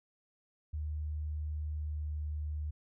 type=tone with pitch glide; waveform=sine; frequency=76 to 75.48 Hz; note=D#2 to D2; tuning=-40 to +48 cents; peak=-34 dBFS; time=0.73-2.71 s; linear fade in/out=10 ms; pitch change=-12 cents; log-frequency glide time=1.73-2.06 s; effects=none